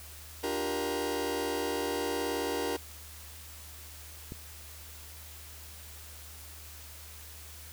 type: chord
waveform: sawtooth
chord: G minor seventh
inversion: second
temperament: just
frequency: 294 / 352.8 / 392 / 470.4 Hz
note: D4 / F4 / G4 / Bb4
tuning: +2 / +18 / 0 / +16 cents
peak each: -33 / -34 / -32 / -30 dBFS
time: 0.43-2.77 s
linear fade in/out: 10 ms
type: click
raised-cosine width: 3 ms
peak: -27 dBFS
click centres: 4.321 s
effects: added 76 Hz sine -49 dBFS peak until 7.72 s + white hiss -49 dBFS RMS until 7.72 s